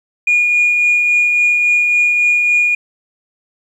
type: tone with tremolo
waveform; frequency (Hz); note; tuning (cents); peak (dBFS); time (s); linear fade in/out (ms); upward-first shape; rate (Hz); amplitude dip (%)
sine; 2437; D#7; -37; -7; 0.27-2.75; 5; triangle; 3.6; 35
effects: tanh soft clip ceiling -6 dBFS + 8-bit